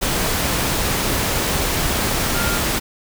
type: tone in noise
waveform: sine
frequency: 1400 Hz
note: F6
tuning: 4 cents sharp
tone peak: -25 dBFS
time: 2.34-2.59 s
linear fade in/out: 20 ms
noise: pink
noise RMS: -20 dBFS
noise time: 0.01-2.8 s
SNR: -8 dB
effects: none